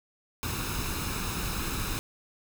pink noise with comb filter, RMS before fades -32 dBFS, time 0.43-1.99 s, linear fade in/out 0 ms, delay 0.77 ms, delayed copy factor +0.6, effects none

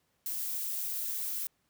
violet noise with high-pass filter sweep, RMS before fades -35 dBFS, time 0.26-1.47 s, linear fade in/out 0 ms, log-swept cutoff 220 to 1200 Hz, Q 1.4, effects pink hiss -75 dBFS RMS until 1.69 s + high-pass 60 Hz 12 dB/octave

